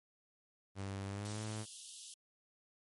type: tone with pitch glide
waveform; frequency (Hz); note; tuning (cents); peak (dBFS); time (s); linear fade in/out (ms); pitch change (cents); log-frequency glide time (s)
sawtooth; 98 to 108.11; G2 to A2; 0 to -30; -36; 0.75-1.66; 50; +170; 1.06-1.41
type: high-pass noise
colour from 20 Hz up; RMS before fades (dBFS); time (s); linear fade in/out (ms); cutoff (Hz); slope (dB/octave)
white; -49; 1.25-2.14; 2; 2800; 96
effects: MP3 48 kbps